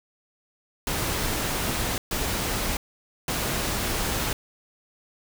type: noise bursts at uneven times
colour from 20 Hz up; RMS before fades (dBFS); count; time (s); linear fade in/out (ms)
pink; -27; 3; 0.87-1.98 / 2.11-2.77 / 3.28-4.33; 2
effects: none